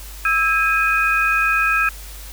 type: tone cluster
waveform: sine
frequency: 1309 / 1625 / 2496 Hz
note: E6 / G#6 / D#7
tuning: -13 / -38 / +5 cents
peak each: -19 dBFS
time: 0.25-1.89 s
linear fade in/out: 2 ms
effects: added 50 Hz sine -34 dBFS peak until 2.32 s + white hiss -39 dBFS RMS until 2.32 s